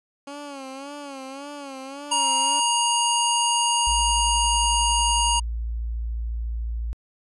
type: tone with vibrato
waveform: 15% pulse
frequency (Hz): 277.2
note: C#4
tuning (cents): 0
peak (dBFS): -28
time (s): 0.27-2.6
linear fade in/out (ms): 5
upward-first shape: sine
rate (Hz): 1.8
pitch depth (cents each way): 86
type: harmonic tone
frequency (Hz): 946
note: A#5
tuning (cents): +25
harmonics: 1 / 3 / 5 / 7 / 9 / 10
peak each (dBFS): -22 / -24 / -32 / -27 / -31 / -30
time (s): 2.11-5.4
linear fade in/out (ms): 10
type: tone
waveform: sine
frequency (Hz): 57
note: A#1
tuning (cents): -38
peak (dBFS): -25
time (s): 3.87-6.93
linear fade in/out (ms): 0
effects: resampled to 24000 Hz